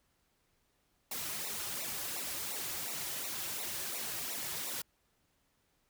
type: noise with flanger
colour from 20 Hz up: white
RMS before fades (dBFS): -39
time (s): 1.11-4.82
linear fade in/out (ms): 5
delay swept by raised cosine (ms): 0.61 to 4.51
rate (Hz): 2.8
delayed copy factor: -1
effects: pink hiss -75 dBFS RMS until 5.89 s